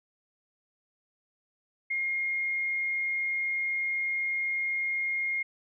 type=tone; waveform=sine; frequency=2136 Hz; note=C7; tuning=35 cents sharp; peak=-27 dBFS; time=1.9-5.43 s; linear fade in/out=10 ms; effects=none